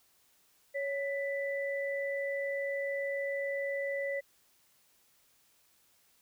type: tone pair together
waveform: sine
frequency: 557 / 1985 Hz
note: C#5 / B6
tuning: +8 / +8 cents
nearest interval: octave + minor seventh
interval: 2200 cents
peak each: -33 / -37 dBFS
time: 0.74-4.21 s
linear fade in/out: 20 ms
effects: white hiss -68 dBFS RMS until 6.21 s